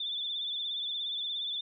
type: tone with vibrato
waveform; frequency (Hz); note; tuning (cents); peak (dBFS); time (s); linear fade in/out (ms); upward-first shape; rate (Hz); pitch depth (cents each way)
sine; 3520; A7; 0; -32; 0-1.61; 5; triangle; 17; 63
effects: none